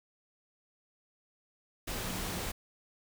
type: tone in noise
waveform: sine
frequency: 184.9 Hz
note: F#3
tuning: 1 cent flat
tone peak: -44 dBFS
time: 2.03-2.4 s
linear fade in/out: 10 ms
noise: pink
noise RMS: -37 dBFS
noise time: 1.87-2.52 s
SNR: -10 dB
effects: none